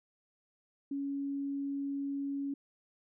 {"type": "tone", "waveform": "sine", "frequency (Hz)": 279.1, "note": "C#4", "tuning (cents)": 12, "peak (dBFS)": -33, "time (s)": [0.91, 2.54], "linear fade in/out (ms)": 5, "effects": []}